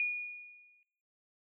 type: tone with exponential decay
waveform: sine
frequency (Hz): 2446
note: D#7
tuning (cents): -30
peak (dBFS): -27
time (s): 0-0.83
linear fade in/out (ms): 1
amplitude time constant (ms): 180
effects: noise-tail reverb RT60 1.0 s tail -21 dB re dry